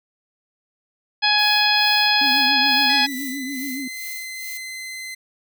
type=harmonic tone; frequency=838 Hz; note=G#5; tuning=15 cents sharp; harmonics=1 / 2 / 3 / 4 / 5 / 6; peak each=-22 / -22 / -22 / -22 / -22 / -22 dBFS; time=1.22-3.07 s; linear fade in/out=20 ms
type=noise with tremolo; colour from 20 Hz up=violet; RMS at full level=-34 dBFS; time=1.38-4.58 s; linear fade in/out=10 ms; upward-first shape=sine; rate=2.3 Hz; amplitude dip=80%
type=tone with vibrato; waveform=sine; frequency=268.1 Hz; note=C4; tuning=42 cents sharp; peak=-27 dBFS; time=2.21-3.88 s; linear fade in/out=5 ms; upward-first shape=triangle; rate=7.1 Hz; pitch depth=120 cents each way
type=tone with pitch glide; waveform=sawtooth; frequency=1975.5 to 2056 Hz; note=B6 to C7; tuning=0 to -31 cents; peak=-27 dBFS; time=2.89-5.15 s; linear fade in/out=10 ms; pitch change=+69 cents; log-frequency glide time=3.05-3.87 s
effects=none